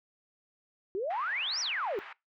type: exponential two-way sweep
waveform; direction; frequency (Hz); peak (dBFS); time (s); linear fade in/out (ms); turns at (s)
sine; up then down; 360 to 5920 to 360; -30; 0.95-1.99; 0; 1.6
type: band-pass noise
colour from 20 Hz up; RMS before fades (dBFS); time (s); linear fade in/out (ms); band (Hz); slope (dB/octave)
white; -46; 1.1-2.13; 5; 820 to 2200; 24
effects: noise-tail reverb RT60 0.2 s tail -21 dB re dry